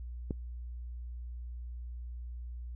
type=click; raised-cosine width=3 ms; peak=-21 dBFS; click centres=0.308 s; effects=noise-tail reverb RT60 0.1 s tail -25 dB re dry + added 60 Hz sine -39 dBFS peak until 2.75 s